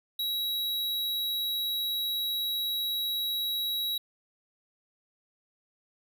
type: tone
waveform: square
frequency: 3872 Hz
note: B7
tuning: 35 cents flat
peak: -29 dBFS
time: 0.19-3.98 s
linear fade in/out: 5 ms
effects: none